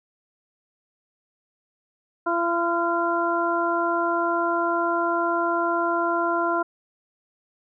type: harmonic tone with a mistuned harmonic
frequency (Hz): 340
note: F4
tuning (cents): -46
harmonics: 1 / 2 / 3 / 4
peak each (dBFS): -26 / -26 / -26 / -26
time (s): 2.26-6.63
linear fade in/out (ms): 10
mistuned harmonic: 4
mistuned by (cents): +28
effects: none